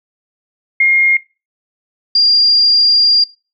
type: tone pair in turn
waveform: sine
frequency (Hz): 2134 / 4791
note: C7 / D8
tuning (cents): +34 / +34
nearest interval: octave + major second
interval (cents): 1400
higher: second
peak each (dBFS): -7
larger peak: neither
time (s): 0.8-1.17 / 2.15-3.24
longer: second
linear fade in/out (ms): 5
effects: noise-tail reverb RT60 0.3 s tail -21 dB re dry